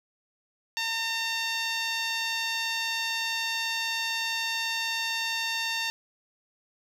10% pulse tone with band-pass filter, 909 Hz, A#5, 44 cents flat, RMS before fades -30 dBFS, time 0.77-5.9 s, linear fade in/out 0 ms, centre 3100 Hz, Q 0.5, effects none

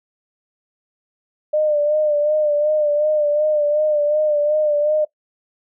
sine tone with vibrato, 600 Hz, D5, 37 cents sharp, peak -14 dBFS, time 1.53-5.05 s, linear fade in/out 10 ms, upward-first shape sine, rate 2.7 Hz, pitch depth 43 cents each way, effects noise-tail reverb RT60 0.1 s tail -19 dB re dry

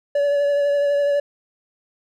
triangle tone with vibrato, 572 Hz, D5, 46 cents flat, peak -14 dBFS, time 0.15-1.2 s, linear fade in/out 5 ms, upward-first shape triangle, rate 12 Hz, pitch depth 22 cents each way, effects none

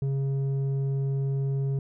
square tone with low-pass filter, 136.8 Hz, C#3, 23 cents flat, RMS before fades -27 dBFS, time 0.02-1.79 s, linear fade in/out 2 ms, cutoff 290 Hz, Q 1.8, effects none

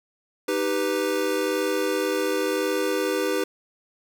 square chord, Eb augmented, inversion none, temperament equal, 311.1 / 392 / 493.9 Hz, Eb4 / G4 / B4, 0 / 0 / 0 cents, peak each -29 / -27 / -27 dBFS, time 0.48-3.44 s, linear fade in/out 5 ms, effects none

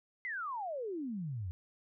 sine exponential sweep, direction down, 2093 to 82.8 Hz, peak -36 dBFS, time 0.25-1.51 s, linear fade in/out 0 ms, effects none

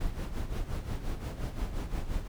brown noise with tremolo, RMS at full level -31 dBFS, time 0-2.28 s, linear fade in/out 10 ms, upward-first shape sine, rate 5.7 Hz, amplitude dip 65%, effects none

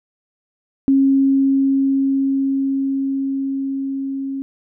sine tone with level ramp, 271.6 Hz, C#4, 35 cents flat, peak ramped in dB -10 to -22 dBFS, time 0.88-4.42 s, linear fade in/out 0 ms, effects none

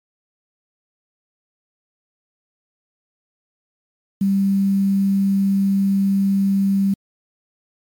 sine tone with quantisation, 196.2 Hz, G3, 2 cents sharp, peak -14 dBFS, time 4.21-6.94 s, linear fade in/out 5 ms, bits 7, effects MP3 96 kbps

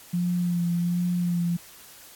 sine tone with vibrato, 174.61 Hz, F3, in tune, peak -22 dBFS, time 0.13-1.57 s, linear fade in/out 10 ms, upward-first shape sine, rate 1.3 Hz, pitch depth 25 cents each way, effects white hiss -48 dBFS RMS until 2.15 s + AAC 64 kbps

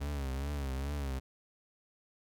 40% pulse tone with vibrato, 69.3 Hz, C#2, in tune, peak -33 dBFS, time 0-1.2 s, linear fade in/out 20 ms, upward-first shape triangle, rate 2.4 Hz, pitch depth 110 cents each way, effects none

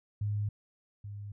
sine tone pair in turn, 103.83 / 102.28 Hz, G#2 / G#2, 0 / -26 cents, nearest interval unison, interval 26 cents, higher first, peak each -29 / -39 dBFS, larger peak first, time 0.21-0.49 / 1.04-1.32 s, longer neither, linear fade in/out 5 ms, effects none

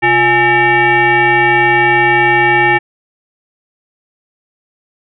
sine tone with frequency modulation, 1318.5 Hz, E6, in tune, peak -7 dBFS, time 0.02-2.79 s, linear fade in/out 20 ms, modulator 483 Hz, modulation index 2.2, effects none

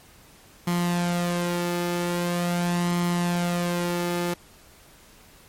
sawtooth tone with flanger, 174.61 Hz, F3, in tune, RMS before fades -25 dBFS, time 0.67-4.34 s, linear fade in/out 5 ms, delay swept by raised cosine 0.95 to 2.35 ms, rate 0.43 Hz, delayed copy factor +0.5, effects pink hiss -52 dBFS RMS until 5.48 s + MP3 64 kbps

